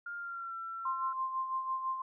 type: tone with pitch glide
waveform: sine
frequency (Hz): 1406 to 1349.5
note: F6 to E6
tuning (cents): +11 to +40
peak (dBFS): -38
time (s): 0.06-1.13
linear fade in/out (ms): 5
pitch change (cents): -71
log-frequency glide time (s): 0.16-0.55
type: tone with tremolo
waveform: sine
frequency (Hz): 1049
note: C6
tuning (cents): +4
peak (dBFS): -30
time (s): 0.85-2.02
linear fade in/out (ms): 5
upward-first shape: sine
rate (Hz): 6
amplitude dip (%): 55
effects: none